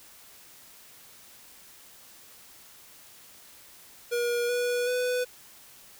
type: tone with pitch steps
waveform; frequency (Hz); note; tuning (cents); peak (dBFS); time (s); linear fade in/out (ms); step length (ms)
square; 478.5 / 487.7 / 497.1; A#4 / B4 / B4; +45 / -22 / +11; -26; 4.11-5.25; 20; 380
effects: white hiss -52 dBFS RMS until 5.99 s